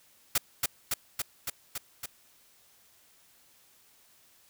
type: noise with echo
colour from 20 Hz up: white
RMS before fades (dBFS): -25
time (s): 0.35-0.38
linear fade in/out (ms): 5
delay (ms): 280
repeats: 6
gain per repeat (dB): -2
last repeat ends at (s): 2.06
effects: white hiss -62 dBFS RMS until 4.49 s